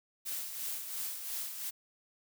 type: noise with tremolo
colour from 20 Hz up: blue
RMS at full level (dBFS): -37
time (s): 0.25-1.71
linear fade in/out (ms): 20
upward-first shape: sine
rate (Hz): 2.9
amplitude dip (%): 50
effects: none